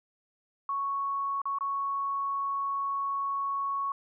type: tone with dropouts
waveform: sine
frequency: 1108.7 Hz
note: C#6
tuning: in tune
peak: -28 dBFS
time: 0.69-3.92 s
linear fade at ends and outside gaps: 2 ms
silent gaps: 1.417-1.455 / 1.586-1.608 s
effects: none